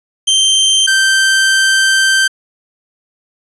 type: tone pair in turn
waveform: sawtooth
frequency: 3136 / 1560.3 Hz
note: G7 / G6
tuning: 0 / -9 cents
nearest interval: octave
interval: 1209 cents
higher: first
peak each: -5 dBFS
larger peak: neither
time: 0.27-0.87 / 0.87-2.28 s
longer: second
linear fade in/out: 10 ms
effects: resampled to 24000 Hz